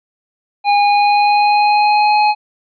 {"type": "tone with pitch glide", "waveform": "square", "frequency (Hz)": [817, 840.9], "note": ["G#5", "G#5"], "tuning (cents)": [-29, 21], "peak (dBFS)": -10, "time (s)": [0.64, 2.35], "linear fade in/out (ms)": 50, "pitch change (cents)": 50, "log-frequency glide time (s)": [0.75, 2.19], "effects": ["resampled to 11025 Hz"]}